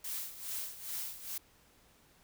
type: noise with tremolo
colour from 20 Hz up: blue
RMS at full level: -38 dBFS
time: 0.04-1.38 s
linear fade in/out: 5 ms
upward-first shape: sine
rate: 2.4 Hz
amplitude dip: 75%
effects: pink hiss -65 dBFS RMS until 2.23 s